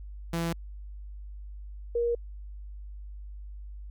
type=tone pair in turn; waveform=sawtooth / sine; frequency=167.6 / 472.5 Hz; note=E3 / A#4; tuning=+29 / +23 cents; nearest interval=octave + tritone; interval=1794 cents; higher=second; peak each=-24 dBFS; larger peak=neither; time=0.33-0.53 / 1.95-2.15 s; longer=neither; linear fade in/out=5 ms; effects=added 50 Hz sine -39 dBFS peak until 3.9 s